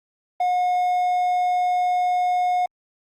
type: tone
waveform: triangle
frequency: 722 Hz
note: F#5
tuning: 43 cents flat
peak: -16 dBFS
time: 0.4-2.66 s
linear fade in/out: 5 ms
effects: Opus 32 kbps